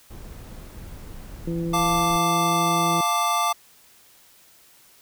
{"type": "noise", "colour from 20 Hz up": "brown", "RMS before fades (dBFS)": -38, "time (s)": [0.1, 2.17], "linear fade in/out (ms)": 10}
{"type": "harmonic tone", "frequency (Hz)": 168, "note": "E3", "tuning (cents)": 33, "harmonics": [1, 2, 3], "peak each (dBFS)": [-26, -28, -36], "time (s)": [1.47, 3.01], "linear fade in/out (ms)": 5}
{"type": "chord", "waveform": "square", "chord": "D minor", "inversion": "first", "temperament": "equal", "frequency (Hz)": [698.5, 880, 1174.7], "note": ["F5", "A5", "D6"], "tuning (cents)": [0, 0, 0], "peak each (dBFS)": [-27, -27, -23], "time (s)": [1.73, 3.53], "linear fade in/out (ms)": 10}
{"effects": ["white hiss -54 dBFS RMS until 5.01 s"]}